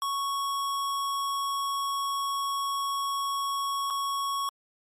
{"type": "tone with dropouts", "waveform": "square", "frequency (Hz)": 1108.7, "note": "C#6", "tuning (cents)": 0, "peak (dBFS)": -28, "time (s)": [0.02, 4.49], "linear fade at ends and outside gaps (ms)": 1, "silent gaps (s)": [3.902, 3.906], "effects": ["MP3 64 kbps"]}